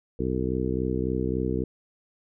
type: harmonic tone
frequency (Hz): 63.6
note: C2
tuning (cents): -48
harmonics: 1 / 2 / 3 / 4 / 5 / 6 / 7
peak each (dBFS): -32 / -32 / -32 / -32 / -32 / -32 / -32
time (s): 0.19-1.64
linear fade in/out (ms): 5
effects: none